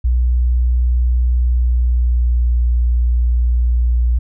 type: tone with pitch glide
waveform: sine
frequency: 61 to 59.85 Hz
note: B1 to A#1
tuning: -21 to +46 cents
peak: -11 dBFS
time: 0.04-4.19 s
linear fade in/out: 10 ms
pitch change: -33 cents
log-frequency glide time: 1.43-2.59 s
effects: none